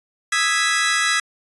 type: chord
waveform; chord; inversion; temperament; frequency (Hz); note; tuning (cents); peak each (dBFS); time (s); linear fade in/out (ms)
sawtooth; E major seventh; third; equal; 1244.5 / 1318.5 / 1661.2 / 1975.5; D#6 / E6 / G#6 / B6; 0 / 0 / 0 / 0; -23 / -21 / -18 / -17; 0.32-1.2; 5
effects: resampled to 24000 Hz